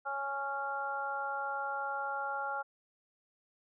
harmonic tone, 277.2 Hz, C#4, in tune, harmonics 2 / 3 / 4 / 5, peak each -43 / -37 / -45 / -37 dBFS, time 0.05-2.63 s, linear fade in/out 20 ms, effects none

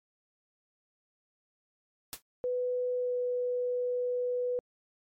white noise with exponential decay, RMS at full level -34 dBFS, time 2.13-2.22 s, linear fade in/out 0 ms, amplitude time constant 18 ms
sine tone with pitch glide, 497.1 to 494 Hz, B4 to B4, +11 to 0 cents, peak -28 dBFS, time 2.44-4.59 s, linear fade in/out 0 ms, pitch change -11 cents, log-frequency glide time 2.97-3.14 s
effects MP3 64 kbps

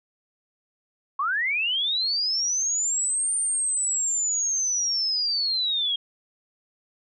sine linear two-way sweep, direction up then down, 1060 to 9000 to 3231 Hz, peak -22 dBFS, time 1.19-5.96 s, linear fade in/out 5 ms, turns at 3.35 s, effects none

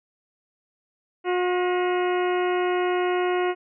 harmonic tone with a mistuned harmonic, 360.1 Hz, F#4, 47 cents flat, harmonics 1 / 2 / 3 / 4 / 5 / 6 / 7 / 8, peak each -22 / -28 / -32 / -34 / -36 / -38 / -39 / -40 dBFS, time 1.24-3.55 s, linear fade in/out 50 ms, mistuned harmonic 5, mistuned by +82 cents, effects none

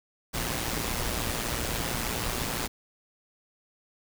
pink noise with amplitude modulation, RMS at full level -28 dBFS, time 0.33-2.68 s, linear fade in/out 20 ms, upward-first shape sine, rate 117 Hz, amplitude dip 60%, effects none

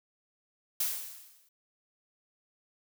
blue noise with exponential decay, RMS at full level -28 dBFS, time 0.8-1.49 s, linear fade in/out 5 ms, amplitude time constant 150 ms, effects none

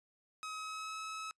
sawtooth tone with pitch glide, 1272 to 1291.2 Hz, D#6 to E6, +38 to -36 cents, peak -37 dBFS, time 0.43-1.31 s, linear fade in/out 0 ms, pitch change +26 cents, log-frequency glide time 0.54-0.98 s, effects noise-tail reverb RT60 0.1 s tail -26 dB re dry + resampled to 22050 Hz

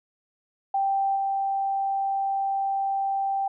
sine tone with level steps, 784 Hz, G5, in tune, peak -21 / -23 dBFS, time 0.74-3.48 s, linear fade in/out 5 ms, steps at 1.15 s, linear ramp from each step 20 ms, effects none

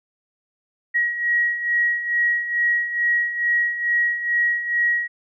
sine beating tone pair, 1901 / 1903.3 Hz, A#6 / A#6, +33 / +36 cents, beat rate 2.3 Hz, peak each -25 / -19 dBFS, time 0.94-5.08 s, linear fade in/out 20 ms, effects none

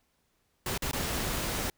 pink noise with dropouts, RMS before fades -32 dBFS, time 0.66-1.7 s, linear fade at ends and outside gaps 2 ms, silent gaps 0.777-0.821 / 0.913-0.931 s, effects pink hiss -73 dBFS RMS until 1.77 s

